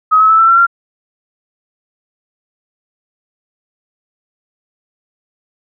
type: tone with pitch steps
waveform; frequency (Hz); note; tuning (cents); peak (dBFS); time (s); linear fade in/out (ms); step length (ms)
sine; 1269 / 1290.4 / 1312.2 / 1334.4 / 1356.9 / 1379.9; D#6 / E6 / E6 / E6 / E6 / F6; +34 / -37 / -8 / +21 / +50 / -21; -5; 0.11-0.668; 20; 93
effects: none